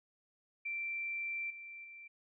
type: tone with level steps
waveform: sine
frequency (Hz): 2349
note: D7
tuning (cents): 0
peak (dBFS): -36 / -46 / -49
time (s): 0.65-2.08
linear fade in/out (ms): 10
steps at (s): 1.5 / 1.84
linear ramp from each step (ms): 5
effects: none